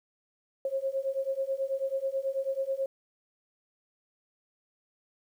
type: beating tone pair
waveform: sine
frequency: 534 / 543.2 Hz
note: C5 / C#5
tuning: +35 / -35 cents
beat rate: 9.2 Hz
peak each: -32 / -31 dBFS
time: 0.65-2.86 s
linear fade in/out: 2 ms
effects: 10-bit